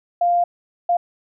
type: tone bursts at uneven times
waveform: sine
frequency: 698.5 Hz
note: F5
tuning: in tune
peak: -14 dBFS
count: 2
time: 0.21-0.44 / 0.89-0.97 s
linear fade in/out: 5 ms
effects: none